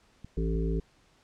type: clicks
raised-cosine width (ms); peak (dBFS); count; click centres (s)
5; -30; 2; 0.246 / 0.555
type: harmonic tone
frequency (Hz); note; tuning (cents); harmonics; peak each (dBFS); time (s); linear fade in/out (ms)
55; A1; 0; 1 / 3 / 5 / 7 / 8; -28 / -32 / -38 / -36 / -38; 0.37-0.8; 5
effects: pink hiss -64 dBFS RMS until 1.23 s + low-pass 7000 Hz 12 dB/octave